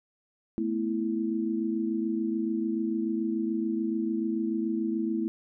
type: chord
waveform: sine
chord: A suspended second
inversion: none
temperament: equal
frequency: 220 / 246.9 / 329.6 Hz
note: A3 / B3 / E4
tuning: 0 / 0 / 0 cents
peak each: -30 / -34 / -29 dBFS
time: 0.58-5.28 s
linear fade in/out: 0 ms
effects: none